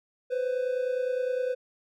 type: tone pair together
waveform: triangle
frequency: 501.2 / 531 Hz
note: B4 / C5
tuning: +25 / +25 cents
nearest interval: minor second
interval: 100 cents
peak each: -25 / -31 dBFS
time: 0.3-1.55 s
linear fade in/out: 20 ms
effects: none